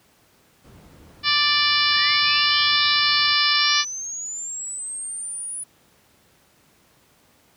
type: noise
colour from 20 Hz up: brown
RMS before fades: -43 dBFS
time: 0.64-3.33 s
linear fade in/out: 10 ms
type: harmonic tone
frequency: 587.3 Hz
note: D5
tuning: in tune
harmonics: 2 / 3 / 4 / 5 / 6 / 7 / 8 / 9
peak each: -25 / -25 / -25 / -25 / -25 / -25 / -25 / -25 dBFS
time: 1.23-3.85 s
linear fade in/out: 50 ms
type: linear sweep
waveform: sine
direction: up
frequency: 1690 to 9956 Hz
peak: -28 dBFS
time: 1.92-5.64 s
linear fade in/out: 10 ms
effects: pink hiss -58 dBFS RMS until 7.56 s + high-pass 80 Hz 12 dB/octave